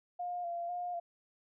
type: tone with vibrato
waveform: sine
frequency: 699 Hz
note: F5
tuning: 1 cent sharp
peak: -35 dBFS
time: 0.19-1 s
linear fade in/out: 10 ms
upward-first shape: square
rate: 2 Hz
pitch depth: 27 cents each way
effects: none